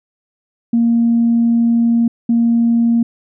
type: tone pair in turn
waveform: sine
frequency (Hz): 233.1 / 233.1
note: A#3 / A#3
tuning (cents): 0 / 0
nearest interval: unison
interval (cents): 0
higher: neither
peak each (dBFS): -9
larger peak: neither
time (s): 0.73-2.08 / 2.29-3.03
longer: first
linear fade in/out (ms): 5
effects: tanh soft clip ceiling -5 dBFS